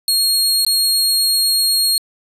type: tone with dropouts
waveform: sawtooth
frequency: 4277 Hz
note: C8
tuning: 37 cents sharp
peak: -10 dBFS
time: 0.08-1.98 s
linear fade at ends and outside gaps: 1 ms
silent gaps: 0.649-0.665 s
effects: resampled to 32000 Hz